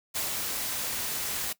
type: noise with ADSR envelope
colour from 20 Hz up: white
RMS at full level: -30 dBFS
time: 0.14-1.53 s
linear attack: 24 ms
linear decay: 120 ms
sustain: -2 dB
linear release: 8 ms
effects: noise-tail reverb RT60 0.1 s tail -19 dB re dry